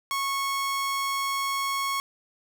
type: tone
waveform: sawtooth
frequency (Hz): 1100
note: C#6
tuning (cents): -14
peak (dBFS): -22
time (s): 0.11-2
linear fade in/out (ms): 0
effects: none

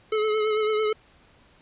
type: tone with vibrato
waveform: square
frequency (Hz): 430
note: A4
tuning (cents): -40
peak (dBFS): -22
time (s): 0.12-0.93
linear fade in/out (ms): 5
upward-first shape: triangle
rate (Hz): 9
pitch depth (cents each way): 36
effects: pink hiss -57 dBFS RMS until 1.61 s + resampled to 8000 Hz

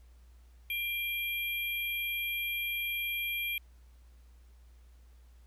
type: tone cluster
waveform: sine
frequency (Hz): 2379 / 3239 / 11420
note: D7 / G#7 / F9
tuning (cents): +22 / -44 / +37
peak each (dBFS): -33 / -39 / -39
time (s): 0.7-3.58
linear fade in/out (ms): 2
effects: added 60 Hz sine -54 dBFS peak until 5.46 s + pink hiss -70 dBFS RMS until 5.46 s

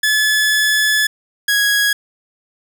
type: tone pair in turn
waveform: sawtooth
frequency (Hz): 1719 / 1659.5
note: A6 / G#6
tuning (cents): -41 / -2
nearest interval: minor second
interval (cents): 61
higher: first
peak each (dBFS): -9 / -9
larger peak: neither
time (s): 0.03-1.07 / 1.48-1.93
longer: first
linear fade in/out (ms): 5
effects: none

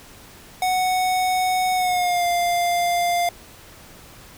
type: tone with pitch glide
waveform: square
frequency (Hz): 740 to 698.5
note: F#5 to F5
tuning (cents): 0 to 0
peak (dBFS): -19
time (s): 0.62-3.29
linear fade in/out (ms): 2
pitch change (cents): -100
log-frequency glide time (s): 1.74-2.26
effects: pink hiss -45 dBFS RMS until 4.37 s

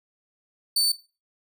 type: tone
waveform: sawtooth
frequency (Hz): 4530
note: C#8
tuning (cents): +37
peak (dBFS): -17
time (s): 0.76-0.92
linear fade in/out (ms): 5
effects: noise-tail reverb RT60 0.3 s tail -17 dB re dry

